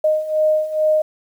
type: beating tone pair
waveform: sine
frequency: 617 / 619.3 Hz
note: D#5 / D#5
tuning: -15 / -8 cents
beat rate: 2.3 Hz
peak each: -20 / -16 dBFS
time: 0.04-1.02 s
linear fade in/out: 5 ms
effects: 8-bit